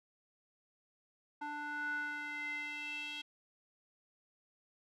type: tone with band-pass filter sweep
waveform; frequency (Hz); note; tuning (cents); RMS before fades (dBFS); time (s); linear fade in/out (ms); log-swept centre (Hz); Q
square; 295.1; D4; +8; -41; 1.41-3.22; 10; 1100 to 3100; 6.1
effects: none